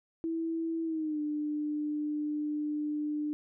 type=tone with pitch glide; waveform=sine; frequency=327.9 to 299 Hz; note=E4 to D4; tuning=-9 to +31 cents; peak=-30 dBFS; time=0.24-3.33 s; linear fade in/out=0 ms; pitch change=-160 cents; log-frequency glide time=0.84-1.2 s; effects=none